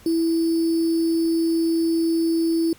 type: tone with sample-and-hold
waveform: sine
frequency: 329.6 Hz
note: E4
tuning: in tune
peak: -17 dBFS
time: 0.06-2.73 s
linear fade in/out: 2 ms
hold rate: 4900 Hz
effects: pink hiss -50 dBFS RMS until 2.78 s + MP3 96 kbps